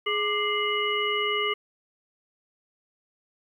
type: harmonic tone with a mistuned harmonic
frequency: 418.1 Hz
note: G#4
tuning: 12 cents sharp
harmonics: 1 / 3 / 5 / 7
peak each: -29 / -29 / -29 / -29 dBFS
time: 0.06-1.54 s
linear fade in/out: 10 ms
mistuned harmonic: 3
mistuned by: -91 cents
effects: 10-bit